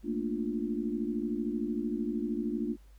sine chord, Bb major seventh, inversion third, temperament equal, 220 / 233.1 / 293.7 / 349.2 Hz, A3 / Bb3 / D4 / F4, 0 / 0 / 0 / 0 cents, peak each -35 / -35 / -35 / -37 dBFS, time 0.03-2.77 s, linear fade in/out 50 ms, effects added 50 Hz sine -52 dBFS peak until 2.98 s + pink hiss -68 dBFS RMS until 2.98 s

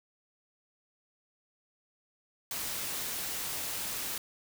white noise, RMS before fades -36 dBFS, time 2.51-4.18 s, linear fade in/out 2 ms, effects none

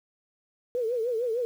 sine tone with vibrato, 470.9 Hz, A#4, 18 cents sharp, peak -25 dBFS, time 0.75-1.45 s, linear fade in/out 0 ms, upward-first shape triangle, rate 6.6 Hz, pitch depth 150 cents each way, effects 9-bit

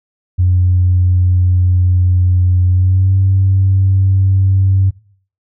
sine tone with pitch glide, 90.5 to 95.88 Hz, F#2 to G2, -38 to -38 cents, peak -7 dBFS, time 0.38-4.91 s, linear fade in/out 20 ms, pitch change +100 cents, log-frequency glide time 2.68-3.15 s, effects noise-tail reverb RT60 0.5 s tail -20 dB re dry + tanh soft clip ceiling -3 dBFS

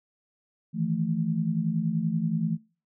sine tone cluster, 157 / 167.5 / 219.8 Hz, D#3 / E3 / A3, +16 / +28 / -2 cents, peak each -31 / -27 / -29 dBFS, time 0.73-2.58 s, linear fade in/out 50 ms, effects noise-tail reverb RT60 0.4 s tail -25 dB re dry

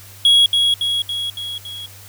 triangle tone with echo, 3322 Hz, G#7, in tune, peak -7 dBFS, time 0.25-0.46 s, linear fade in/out 2 ms, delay 280 ms, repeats 5, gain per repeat -4 dB, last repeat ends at 1.86 s, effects added 98 Hz sine -42 dBFS peak until 2.08 s + white hiss -42 dBFS RMS until 2.08 s

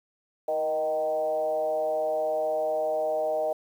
sine tone with frequency modulation, 622.3 Hz, D#5, in tune, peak -24 dBFS, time 0.48-3.53 s, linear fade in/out 5 ms, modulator 150 Hz, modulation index 0.82, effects 9-bit

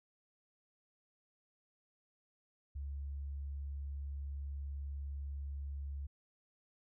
sine tone, 70.2 Hz, C#2, 22 cents sharp, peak -39 dBFS, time 2.75-6.07 s, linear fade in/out 10 ms, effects none

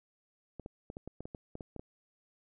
clicks, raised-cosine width 2 ms, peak -29 dBFS, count 12, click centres 0.597 / 0.661 / 0.901 / 0.969 / 1.076 / 1.206 / 1.255 / 1.348 / 1.554 / 1.608 / 1.763 / 1.795 s, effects none

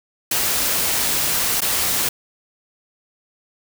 white noise with dropouts, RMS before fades -20 dBFS, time 0.31-2.09 s, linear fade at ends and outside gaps 5 ms, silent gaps 1.606-1.617 s, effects none

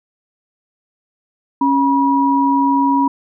sine tone pair together, 275.5 / 966.6 Hz, C#4 / B5, -11 / -38 cents, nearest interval octave + minor seventh, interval 2173 cents, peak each -14 dBFS, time 1.61-3.08 s, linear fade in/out 5 ms, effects none

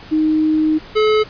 sine / square tone pair in turn, 311.1 / 429.7 Hz, D#4 / A4, 0 / -41 cents, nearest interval tritone, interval 559 cents, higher second, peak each -12 dBFS, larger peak neither, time 0.11-0.79 / 0.95-1.24 s, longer first, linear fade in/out 20 ms, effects pink hiss -38 dBFS RMS until 1.29 s + resampled to 11025 Hz

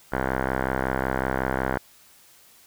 5% pulse tone with low-pass filter, 65.41 Hz, C2, in tune, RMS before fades -26 dBFS, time 0.12-1.78 s, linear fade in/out 5 ms, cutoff 1400 Hz, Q 7.3, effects white hiss -54 dBFS RMS until 2.66 s

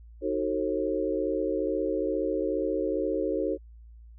sine chord, D# diminished seventh, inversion none, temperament just, 311.1 / 373.4 / 448 / 537.6 Hz, D#4 / F#4 / A4 / C5, 0 / +16 / +31 / +47 cents, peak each -31 dBFS, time 0.21-3.58 s, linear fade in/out 50 ms, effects added 57 Hz sine -46 dBFS peak until 4.18 s

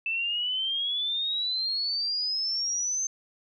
sine exponential sweep, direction up, 2637 to 6300 Hz, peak -26 dBFS, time 0.06-3.07 s, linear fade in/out 2 ms, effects none

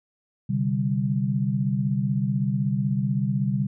sine chord, C suspended second, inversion none, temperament equal, 130.81 / 146.83 / 196 Hz, C3 / D3 / G3, 0 / 0 / 0 cents, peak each -25 / -27 / -25 dBFS, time 0.49-3.67 s, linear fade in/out 10 ms, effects none

